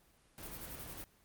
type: noise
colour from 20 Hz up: pink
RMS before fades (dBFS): -49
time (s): 0.38-1.04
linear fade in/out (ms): 0
type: noise with tremolo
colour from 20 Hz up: violet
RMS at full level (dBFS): -47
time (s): 0.43-1.04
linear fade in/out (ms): 0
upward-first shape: square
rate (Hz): 11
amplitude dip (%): 80
effects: pink hiss -68 dBFS RMS until 1.24 s + Opus 24 kbps